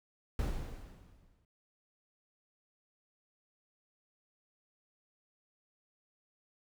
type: noise with exponential decay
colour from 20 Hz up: brown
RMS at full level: -32 dBFS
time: 0.39-1.45 s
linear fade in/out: 2 ms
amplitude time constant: 230 ms
effects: none